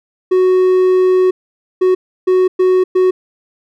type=tone bursts at uneven times; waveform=triangle; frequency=370 Hz; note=F#4; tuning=in tune; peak=-6 dBFS; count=5; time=0.31-1.31 / 1.81-1.95 / 2.27-2.48 / 2.59-2.84 / 2.95-3.11 s; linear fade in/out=10 ms; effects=none